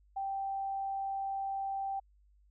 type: tone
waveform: sine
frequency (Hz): 782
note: G5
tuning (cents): -4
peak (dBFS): -33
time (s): 0.16-2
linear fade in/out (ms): 10
effects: added 50 Hz sine -62 dBFS peak until 2.5 s